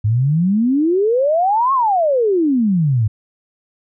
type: exponential two-way sweep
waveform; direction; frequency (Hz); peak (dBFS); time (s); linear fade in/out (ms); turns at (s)
sine; up then down; 101.4 to 1108.7 to 101.4; -12; 0.04-3.08; 10; 1.73
effects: none